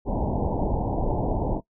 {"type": "low-pass noise", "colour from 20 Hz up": "pink", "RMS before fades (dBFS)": -25, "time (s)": [0.05, 1.61], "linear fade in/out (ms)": 50, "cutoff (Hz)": 940, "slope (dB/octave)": 96, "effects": ["noise-tail reverb RT60 0.1 s tail -20 dB re dry"]}